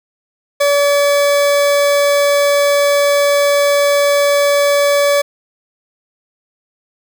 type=tone; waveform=40% pulse; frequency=572 Hz; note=D5; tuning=46 cents flat; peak=-9 dBFS; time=0.6-5.22 s; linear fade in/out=10 ms; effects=none